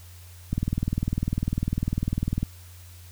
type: click train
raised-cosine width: 5 ms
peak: -12 dBFS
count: 39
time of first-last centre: 0.53-2.43 s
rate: 20 Hz
effects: added 88 Hz sine -44 dBFS peak until 3.11 s + white hiss -52 dBFS RMS until 3.11 s